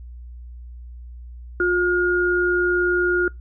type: tone pair together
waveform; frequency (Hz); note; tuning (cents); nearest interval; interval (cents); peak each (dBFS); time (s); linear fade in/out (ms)
sine; 356 / 1425.9; F4 / F6; +33 / +36; 2 octaves; 2403; -19 / -19; 1.6-3.28; 2
effects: noise-tail reverb RT60 0.2 s tail -25 dB re dry + added 60 Hz sine -35 dBFS peak until 3.4 s